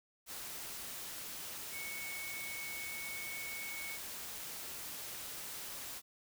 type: tone in noise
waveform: sine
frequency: 2217 Hz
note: C#7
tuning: in tune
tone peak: -43 dBFS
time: 1.71-3.99 s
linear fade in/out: 50 ms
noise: white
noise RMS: -45 dBFS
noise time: 0.26-6.02 s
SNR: -1 dB
effects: none